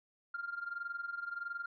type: tone with amplitude modulation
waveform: sine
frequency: 1396.9 Hz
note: F6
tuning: in tune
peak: -34 dBFS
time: 0.34-1.66 s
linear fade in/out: 5 ms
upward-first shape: sine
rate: 21.5 Hz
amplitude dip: 80%
effects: tanh soft clip ceiling -31 dBFS